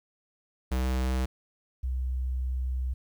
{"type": "tone pair in turn", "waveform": ["square", "sine"], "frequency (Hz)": [64.3, 63.75], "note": ["C2", "C2"], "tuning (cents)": [-30, -44], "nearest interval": "unison", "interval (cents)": 14, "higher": "first", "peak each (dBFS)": [-26, -27], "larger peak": "first", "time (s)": [[0.71, 1.26], [1.83, 2.94]], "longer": "second", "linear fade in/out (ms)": 10, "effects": ["11-bit"]}